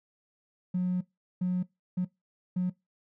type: tone bursts at uneven times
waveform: triangle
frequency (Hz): 181.3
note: F#3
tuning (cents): -35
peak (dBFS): -22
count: 4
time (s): 0.74-1.01 / 1.41-1.63 / 1.97-2.05 / 2.56-2.7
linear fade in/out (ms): 10
effects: noise-tail reverb RT60 0.2 s tail -24 dB re dry + tanh soft clip ceiling -23 dBFS